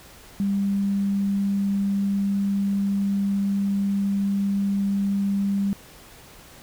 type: tone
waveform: sine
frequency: 198.7 Hz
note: G3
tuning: 24 cents sharp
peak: -20 dBFS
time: 0.4-5.73 s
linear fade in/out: 0 ms
effects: pink hiss -47 dBFS RMS until 6.62 s